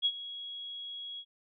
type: tone with ADSR envelope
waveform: sine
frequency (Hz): 3322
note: G#7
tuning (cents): 0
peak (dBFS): -23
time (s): 0.02-1.25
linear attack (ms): 35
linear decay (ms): 57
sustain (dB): -16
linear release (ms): 62
effects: none